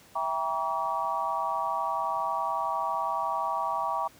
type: chord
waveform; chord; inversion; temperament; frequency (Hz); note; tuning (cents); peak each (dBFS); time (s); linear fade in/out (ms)
sine; E diminished seventh; none; just; 659.3 / 791.1 / 949.3 / 1139.2; E5 / G5 / Bb5 / Db6; 0 / +16 / +31 / +47; -35 / -33 / -31 / -31; 0.15-4.08; 10
effects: pink hiss -55 dBFS RMS until 4.19 s + high-pass 80 Hz 12 dB/octave